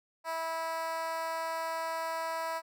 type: tone with high-pass filter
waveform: 10% pulse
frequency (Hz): 326.4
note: E4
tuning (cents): -17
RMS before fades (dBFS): -35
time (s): 0.24-2.62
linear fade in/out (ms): 50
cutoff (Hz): 790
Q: 9.2
effects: none